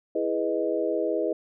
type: chord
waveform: sine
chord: E major seventh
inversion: none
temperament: equal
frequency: 329.6 / 415.3 / 493.9 / 622.3 Hz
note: E4 / G#4 / B4 / D#5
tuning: 0 / 0 / 0 / 0 cents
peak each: -29 dBFS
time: 0.15-1.33 s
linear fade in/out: 5 ms
effects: none